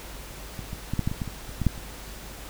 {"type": "clicks", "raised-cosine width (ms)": 5, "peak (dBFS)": [-22, -21, -14, -11, -12, -17, -16, -21, -27, -14, -7, -26], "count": 12, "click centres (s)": [0.592, 0.731, 0.936, 0.993, 1.075, 1.115, 1.218, 1.277, 1.492, 1.617, 1.667, 1.778], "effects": ["added 50 Hz sine -42 dBFS peak until 2.49 s", "pink hiss -42 dBFS RMS until 2.49 s"]}